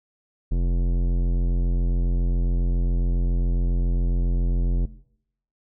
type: tone with tanh clipping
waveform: sine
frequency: 43.65 Hz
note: F1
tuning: in tune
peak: -21 dBFS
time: 0.51-4.86 s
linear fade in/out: 10 ms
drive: 16 dB
effects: noise-tail reverb RT60 0.7 s tail -18 dB re dry